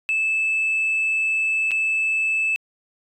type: tone with dropouts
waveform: sine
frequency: 2622 Hz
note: E7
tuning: 10 cents flat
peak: -17 dBFS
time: 0.09-2.56 s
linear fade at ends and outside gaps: 0 ms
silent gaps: 1.709-1.716 s
effects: tanh soft clip ceiling -16 dBFS